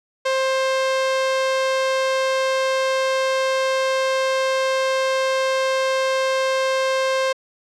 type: tone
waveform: sawtooth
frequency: 528 Hz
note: C5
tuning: 16 cents sharp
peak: -14 dBFS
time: 0.25-7.33 s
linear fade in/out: 10 ms
effects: low-pass 6000 Hz 12 dB/octave